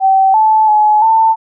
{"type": "tone with pitch steps", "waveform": "sine", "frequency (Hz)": [770, 871, 849, 892], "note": ["G5", "A5", "G#5", "A5"], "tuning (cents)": [-31, -18, 38, 23], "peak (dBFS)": -6, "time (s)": [0, 1.36], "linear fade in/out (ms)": 50, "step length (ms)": 340, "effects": []}